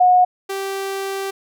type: tone pair in turn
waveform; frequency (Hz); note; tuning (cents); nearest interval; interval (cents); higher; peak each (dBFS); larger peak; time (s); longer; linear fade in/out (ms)
sine / sawtooth; 727 / 390; F#5 / G4; -31 / -9; major seventh; 1078; first; -9 / -19; first; 0-0.25 / 0.49-1.31; second; 10
effects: none